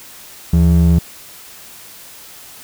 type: ring-modulated tone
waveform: triangle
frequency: 122.3 Hz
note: B2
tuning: 16 cents flat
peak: -3 dBFS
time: 0.53-0.99 s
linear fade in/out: 5 ms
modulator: 45.9 Hz
effects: white hiss -38 dBFS RMS until 2.63 s